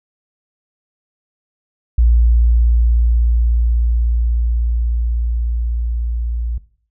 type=tone with level ramp; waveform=sine; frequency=58.2 Hz; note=A#1; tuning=2 cents flat; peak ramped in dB=-8 to -18 dBFS; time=1.98-6.58 s; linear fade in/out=5 ms; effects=noise-tail reverb RT60 0.5 s tail -17 dB re dry